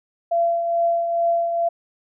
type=tone with tremolo; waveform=sine; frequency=680 Hz; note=F5; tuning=46 cents flat; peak=-15 dBFS; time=0.31-1.69 s; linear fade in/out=10 ms; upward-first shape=triangle; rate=2.3 Hz; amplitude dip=50%; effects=none